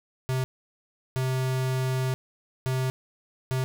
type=tone bursts at uneven times; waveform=square; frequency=130 Hz; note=C3; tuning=11 cents flat; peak=-25 dBFS; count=4; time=0.29-0.44 / 1.16-2.14 / 2.66-2.9 / 3.51-3.64 s; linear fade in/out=0 ms; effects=none